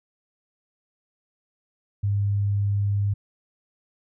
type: tone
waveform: sine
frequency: 101.1 Hz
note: G#2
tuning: 46 cents flat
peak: -20 dBFS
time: 2.03-3.14 s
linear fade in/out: 10 ms
effects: none